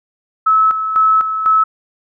sine tone with tremolo, 1298 Hz, E6, 27 cents flat, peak -8 dBFS, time 0.46-1.64 s, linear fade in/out 10 ms, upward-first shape square, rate 2 Hz, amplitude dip 60%, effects none

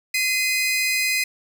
sawtooth tone pair together, 2055 / 2489 Hz, C7 / D#7, -32 / 0 cents, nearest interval minor third, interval 332 cents, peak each -19 dBFS, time 0.14-1.24 s, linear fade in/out 5 ms, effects none

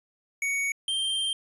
square tone pair in turn, 2234 / 3159 Hz, C#7 / G7, +13 / +13 cents, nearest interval tritone, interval 600 cents, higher second, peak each -26 dBFS, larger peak neither, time 0.42-0.72 / 0.88-1.33 s, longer second, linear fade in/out 2 ms, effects resampled to 24000 Hz

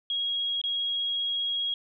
sine tone with dropouts, 3295 Hz, G#7, 14 cents flat, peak -26 dBFS, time 0.1-1.74 s, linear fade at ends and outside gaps 2 ms, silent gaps 0.615-0.638 s, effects none

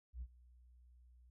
sine tone with ADSR envelope, 61 Hz, B1, 21 cents flat, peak -39 dBFS, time 0.13-1.3 s, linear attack 86 ms, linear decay 52 ms, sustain -22 dB, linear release 4 ms, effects tanh soft clip ceiling -40 dBFS

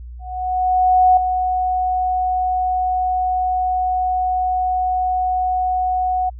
sine tone with ADSR envelope, 737 Hz, F#5, 7 cents flat, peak -8 dBFS, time 0.19-6.3 s, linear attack 980 ms, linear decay 4 ms, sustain -8 dB, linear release 13 ms, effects added 60 Hz sine -31 dBFS peak until 6.39 s

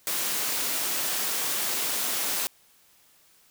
white high-pass noise, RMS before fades -28 dBFS, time 0.07-2.47 s, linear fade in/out 0 ms, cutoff 200 Hz, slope 12 dB/octave, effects white hiss -60 dBFS RMS until 3.5 s

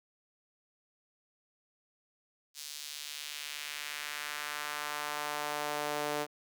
sawtooth tone with high-pass filter sweep, 148.1 Hz, D3, 15 cents sharp, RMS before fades -38 dBFS, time 2.54-6.27 s, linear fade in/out 50 ms, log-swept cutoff 4800 to 470 Hz, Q 1.2, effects none

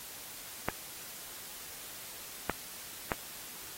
clicks, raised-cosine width 0.5 ms, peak -14 dBFS, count 3, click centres 0.686 / 2.497 / 3.118 s, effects white hiss -46 dBFS RMS until 3.77 s + AAC 48 kbps

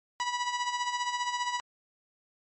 sawtooth tone with tremolo, 978 Hz, B5, 17 cents flat, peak -23 dBFS, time 0.2-1.6 s, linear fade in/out 0 ms, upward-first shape sine, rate 15 Hz, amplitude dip 60%, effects MP3 32 kbps

